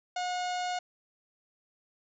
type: harmonic tone with a mistuned harmonic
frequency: 721 Hz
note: F#5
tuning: 45 cents flat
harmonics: 1 / 2 / 3 / 4 / 5 / 6 / 7 / 8 / 9 / 10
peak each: -31 / -41 / -44 / -44 / -47 / -45 / -52 / -52 / -52 / -50 dBFS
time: 0.16-0.79 s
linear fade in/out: 5 ms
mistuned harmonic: 2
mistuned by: +17 cents
effects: none